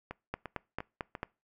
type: two click trains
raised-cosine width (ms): 0.5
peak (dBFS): -19 / -24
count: 5 / 4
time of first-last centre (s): 0.34-1.231 / 0.11-1.152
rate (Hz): 4.49 / 2.88
effects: noise-tail reverb RT60 0.3 s tail -24 dB re dry